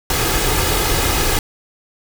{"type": "noise with comb filter", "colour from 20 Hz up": "pink", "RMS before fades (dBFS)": -17, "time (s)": [0.1, 1.39], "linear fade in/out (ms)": 2, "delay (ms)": 2.4, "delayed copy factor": 0.55, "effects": []}